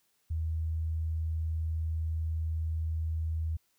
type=tone; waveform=sine; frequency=80.2 Hz; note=E2; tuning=47 cents flat; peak=-29 dBFS; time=0.3-3.57 s; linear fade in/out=10 ms; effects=white hiss -73 dBFS RMS until 3.78 s